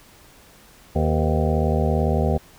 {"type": "harmonic tone with a mistuned harmonic", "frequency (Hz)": 77.78, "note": "D#2", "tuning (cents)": 0, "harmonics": [1, 2, 3, 5, 6, 7, 8, 9, 10], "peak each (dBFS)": [-21, -24, -26, -28, -29, -29, -30, -31, -31], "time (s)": [0.95, 2.38], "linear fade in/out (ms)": 10, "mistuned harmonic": 7, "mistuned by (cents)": -85, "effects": ["pink hiss -50 dBFS RMS until 2.58 s"]}